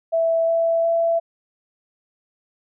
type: tone with pitch steps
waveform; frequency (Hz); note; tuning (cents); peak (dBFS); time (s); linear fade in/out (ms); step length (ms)
sine; 659.3 / 663.9 / 668.5; E5 / E5 / E5; 0 / +12 / +24; -16; 0.12-1.2; 20; 360
effects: none